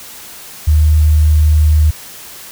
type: tone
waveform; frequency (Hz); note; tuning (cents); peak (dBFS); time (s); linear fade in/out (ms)
sine; 76.7; D#2; -24; -6; 0.67-1.91; 10
effects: white hiss -33 dBFS RMS until 2.51 s